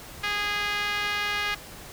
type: tone with band-pass filter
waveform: 5% pulse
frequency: 412.2 Hz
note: G#4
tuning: 13 cents flat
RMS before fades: -28 dBFS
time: 0.23-1.55 s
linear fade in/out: 10 ms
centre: 1800 Hz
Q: 1.1
effects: pink hiss -43 dBFS RMS until 1.92 s